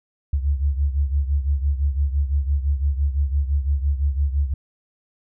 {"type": "beating tone pair", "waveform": "sine", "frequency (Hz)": [69.3, 75.2], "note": ["C#2", "D2"], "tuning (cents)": [0, 42], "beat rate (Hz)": 5.9, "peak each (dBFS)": [-19, -24], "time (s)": [0.33, 4.54], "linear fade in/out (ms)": 5, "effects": []}